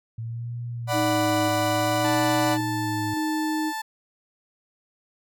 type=tone with vibrato; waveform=sine; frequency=112.9 Hz; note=A2; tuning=45 cents sharp; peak=-29 dBFS; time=0.18-3.14 s; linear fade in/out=5 ms; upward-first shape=sine; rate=0.57 Hz; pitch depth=100 cents each way
type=chord; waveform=35% pulse; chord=B minor; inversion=first; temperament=equal; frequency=587.3 / 740 / 987.8 Hz; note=D5 / F#5 / B5; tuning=0 / 0 / 0 cents; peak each=-24 / -25 / -28 dBFS; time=0.87-2.58 s; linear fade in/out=50 ms
type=tone with tremolo; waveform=sine; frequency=311.1 Hz; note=D#4; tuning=in tune; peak=-24 dBFS; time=0.92-3.73 s; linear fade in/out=50 ms; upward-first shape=square; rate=0.89 Hz; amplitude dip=35%
type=tone; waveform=30% pulse; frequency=880 Hz; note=A5; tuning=in tune; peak=-26 dBFS; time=2.04-3.82 s; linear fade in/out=10 ms
effects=none